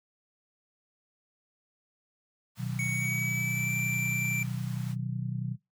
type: band-stop noise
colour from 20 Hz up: pink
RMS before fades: -49 dBFS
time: 2.55-4.96 s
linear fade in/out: 50 ms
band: 130 to 740 Hz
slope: 24 dB/octave
type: chord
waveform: sine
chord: B major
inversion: none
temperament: just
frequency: 123.47 / 154.34 / 185.21 Hz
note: B2 / D#3 / F#3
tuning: 0 / -14 / +2 cents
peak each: -32 / -36 / -36 dBFS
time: 2.57-5.57 s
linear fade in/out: 50 ms
type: tone with pitch glide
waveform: square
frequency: 2232 to 2347 Hz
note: C#7 to D7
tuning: +11 to -2 cents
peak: -31 dBFS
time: 2.79-4.43 s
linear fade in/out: 2 ms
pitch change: +87 cents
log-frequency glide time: 2.9-3.75 s
effects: noise-tail reverb RT60 0.2 s tail -22 dB re dry + high-pass 80 Hz 12 dB/octave